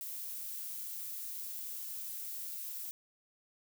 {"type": "noise", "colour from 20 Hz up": "violet", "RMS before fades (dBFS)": -42, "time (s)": [0.01, 2.91], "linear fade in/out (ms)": 0, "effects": []}